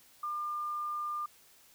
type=tone; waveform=sine; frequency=1200 Hz; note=D6; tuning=37 cents sharp; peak=-33 dBFS; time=0.23-1.26 s; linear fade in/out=5 ms; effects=white hiss -61 dBFS RMS until 1.74 s